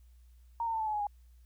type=tone with pitch steps; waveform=sine; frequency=929 / 909.9 / 891.2 / 872.8 / 854.9 / 837.3 / 820 Hz; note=A#5 / A#5 / A5 / A5 / G#5 / G#5 / G#5; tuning=-6 / -42 / +22 / -14 / +50 / +14 / -22 cents; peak=-30 dBFS; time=0.6-1.069 s; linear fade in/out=2 ms; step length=67 ms; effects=added 60 Hz sine -55 dBFS peak until 1.45 s + white hiss -75 dBFS RMS until 1.45 s